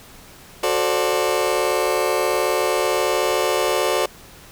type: chord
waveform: 30% pulse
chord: D dominant seventh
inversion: first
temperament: just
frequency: 367.1 / 440.5 / 528.6 / 587.3 Hz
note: F#4 / A4 / C5 / D5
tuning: -14 / +2 / +18 / 0 cents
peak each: -21 dBFS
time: 0.63-4.06 s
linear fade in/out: 5 ms
effects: pink hiss -44 dBFS RMS until 4.51 s